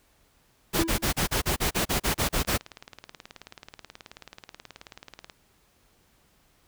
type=noise bursts; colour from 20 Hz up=pink; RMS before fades=-25 dBFS; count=13; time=0.73-2.58 s; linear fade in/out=20 ms; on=110 ms; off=35 ms
type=tone with exponential decay; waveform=triangle; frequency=329.6 Hz; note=E4; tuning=in tune; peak=-19 dBFS; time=0.79-1.13 s; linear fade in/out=1 ms; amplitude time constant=72 ms
type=click train; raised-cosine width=0.2 ms; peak=-24 dBFS; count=59; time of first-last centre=2.18-5.298 s; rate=18.6 Hz
effects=pink hiss -64 dBFS RMS until 6.67 s